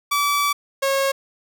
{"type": "tone pair in turn", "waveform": "sawtooth", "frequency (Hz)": [1152, 545.4], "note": ["D6", "C#5"], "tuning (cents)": [-34, -28], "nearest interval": "octave + minor second", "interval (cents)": 1294, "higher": "first", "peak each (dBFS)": -14, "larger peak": "neither", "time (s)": [[0.11, 0.53], [0.82, 1.12]], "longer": "first", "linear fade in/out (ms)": 10, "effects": []}